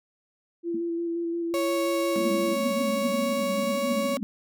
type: tone with vibrato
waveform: sine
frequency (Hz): 338.2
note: E4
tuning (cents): +44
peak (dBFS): -26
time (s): 0.63-2.57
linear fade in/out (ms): 50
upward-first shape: square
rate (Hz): 5.7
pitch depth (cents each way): 14
type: tone with exponential decay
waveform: sine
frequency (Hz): 229.9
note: A#3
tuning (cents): -24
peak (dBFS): -29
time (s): 0.74-0.86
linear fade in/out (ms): 5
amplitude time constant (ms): 25
type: tone with pitch glide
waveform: 35% pulse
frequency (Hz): 554.4 to 558.6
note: C#5 to C#5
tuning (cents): 0 to +13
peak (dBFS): -24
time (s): 1.54-4.17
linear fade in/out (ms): 0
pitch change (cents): +13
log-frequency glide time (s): 2.04-3.83
type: band-pass noise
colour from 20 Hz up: white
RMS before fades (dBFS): -30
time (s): 2.16-4.23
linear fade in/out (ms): 0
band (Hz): 200 to 260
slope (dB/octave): 96
effects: none